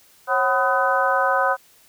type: harmonic tone with a mistuned harmonic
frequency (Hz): 251.5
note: B3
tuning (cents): +32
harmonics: 2 / 3 / 4 / 5 / 6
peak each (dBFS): -23 / -23 / -23 / -23 / -23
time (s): 0.27-1.57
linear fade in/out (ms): 50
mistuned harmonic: 2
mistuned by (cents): +130
effects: white hiss -54 dBFS RMS until 1.88 s